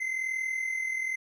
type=tone pair together; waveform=triangle; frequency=2060 / 2101 Hz; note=C7 / C7; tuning=-28 / +7 cents; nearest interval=unison; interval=35 cents; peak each=-28 / -35 dBFS; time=0-1.16 s; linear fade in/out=10 ms; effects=none